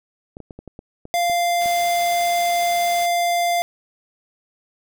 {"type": "clicks", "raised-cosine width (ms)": 2, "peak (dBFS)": -23, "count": 9, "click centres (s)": [0.369, 0.403, 0.508, 0.59, 0.677, 0.791, 1.054, 1.298, 1.659]}
{"type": "tone", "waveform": "square", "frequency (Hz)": 695, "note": "F5", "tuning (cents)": -9, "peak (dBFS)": -18, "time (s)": [1.14, 3.62], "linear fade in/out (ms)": 0}
{"type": "noise", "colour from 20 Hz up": "white", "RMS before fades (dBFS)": -35, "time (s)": [1.6, 3.07], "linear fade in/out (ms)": 20}
{"effects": []}